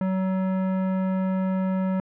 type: tone with tanh clipping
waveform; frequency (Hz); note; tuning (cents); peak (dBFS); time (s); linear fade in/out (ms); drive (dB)
sine; 188.4; F#3; +32; -24; 0.01-2; 2; 18
effects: low-pass 2000 Hz 12 dB/octave